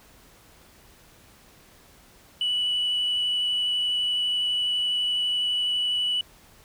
sine tone with vibrato, 2957 Hz, F#7, 2 cents flat, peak -21 dBFS, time 2.41-6.21 s, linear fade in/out 2 ms, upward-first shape triangle, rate 12 Hz, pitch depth 11 cents each way, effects tanh soft clip ceiling -19 dBFS + pink hiss -54 dBFS RMS until 6.64 s

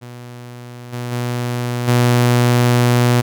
sawtooth tone with level steps, 121.7 Hz, B2, 25 cents flat, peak -28 / -19 / -15 / -7 dBFS, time 0.01-3.22 s, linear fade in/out 20 ms, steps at 0.92 / 1.11 / 1.87 s, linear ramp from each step 20 ms, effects none

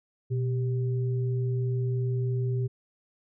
sine tone pair together, 122.97 / 392 Hz, B2 / G4, -7 / 0 cents, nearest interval octave + minor sixth, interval 2007 cents, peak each -25 / -35 dBFS, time 0.3-2.68 s, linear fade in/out 20 ms, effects none

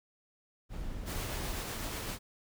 brown noise, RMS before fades -39 dBFS, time 0.69-1.61 s, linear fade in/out 50 ms
pink noise with tremolo, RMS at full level -38 dBFS, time 1.05-2.19 s, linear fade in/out 50 ms, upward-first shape triangle, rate 7.9 Hz, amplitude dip 25%
effects none

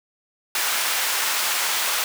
pink high-pass noise, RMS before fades -23 dBFS, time 0.55-2.04 s, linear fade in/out 2 ms, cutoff 1100 Hz, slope 12 dB/octave, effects none

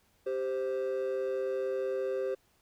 triangle tone pair together, 392 / 523.3 Hz, G4 / C5, 0 / 0 cents, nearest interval perfect fourth, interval 500 cents, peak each -30 / -30 dBFS, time 0.26-2.35 s, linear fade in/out 10 ms, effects tanh soft clip ceiling -23 dBFS + pink hiss -69 dBFS RMS until 2.61 s

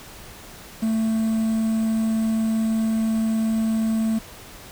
triangle tone with quantisation, 222.1 Hz, A3, 16 cents sharp, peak -17 dBFS, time 0.82-4.19 s, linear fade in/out 10 ms, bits 7, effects pink hiss -42 dBFS RMS until 4.71 s

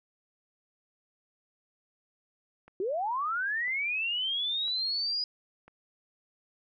click train, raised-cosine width 0.5 ms, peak -37 dBFS, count 4, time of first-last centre 2.68-5.68 s, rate 1 Hz
sine linear sweep, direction up, 350 to 4960 Hz, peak -28 dBFS, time 2.8-5.24 s, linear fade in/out 2 ms
effects none

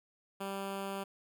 10% pulse tone with notch filter, 196 Hz, G3, in tune, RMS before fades -39 dBFS, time 0.4-1.04 s, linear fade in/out 10 ms, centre 5700 Hz, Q 1.5, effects none

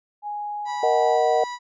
sine tone with pitch glide, 830 to 837.7 Hz, G#5 to G#5, -1 to +15 cents, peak -27 dBFS, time 0.22-1.19 s, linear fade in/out 50 ms, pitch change +16 cents, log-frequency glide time 0.51-1.07 s
35% pulse tone, 978 Hz, B5, 17 cents flat, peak -28 dBFS, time 0.65-1.59 s, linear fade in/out 50 ms
sine chord, D# minor, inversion second, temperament just, 466.7 / 622.3 / 746.7 Hz, A#4 / D#5 / F#5, +2 / 0 / +16 cents, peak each -22 / -22 / -20 dBFS, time 0.83-1.44 s, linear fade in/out 2 ms
effects resampled to 16000 Hz

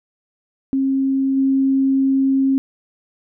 sine tone with level steps, 269 Hz, C4, 48 cents sharp, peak -15 / -13 dBFS, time 0.73-2.58 s, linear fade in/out 0 ms, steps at 1.36 s, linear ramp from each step 20 ms, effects none

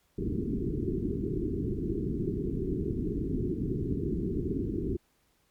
white low-pass noise, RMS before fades -31 dBFS, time 0.18-4.97 s, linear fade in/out 5 ms, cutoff 410 Hz, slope 96 dB/octave, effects pink hiss -70 dBFS RMS until 5.5 s + MP3 96 kbps

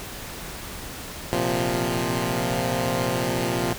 10% pulse chord, Bb suspended second, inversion none, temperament equal, 116.54 / 130.81 / 174.61 Hz, Bb2 / C3 / F3, 0 / 0 / 0 cents, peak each -19 dBFS, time 1.33-3.73 s, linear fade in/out 0 ms, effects pink hiss -36 dBFS RMS until 3.78 s

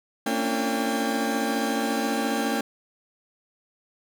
30% pulse tone cluster, 228.1 / 272.4 / 286.9 / 342.2 / 798 Hz, A#3 / C#4 / D4 / F4 / G5, -37 / -30 / -40 / -35 / +31 cents, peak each -25 / -29 / -28 / -32 / -27 dBFS, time 0.26-2.61 s, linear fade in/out 5 ms, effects none

